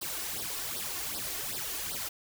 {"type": "noise with flanger", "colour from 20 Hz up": "white", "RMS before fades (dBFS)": -36, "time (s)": [0.01, 2.09], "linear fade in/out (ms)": 10, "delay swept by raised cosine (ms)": [0.21, 2.81], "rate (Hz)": 2.6, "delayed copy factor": 0.8, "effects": []}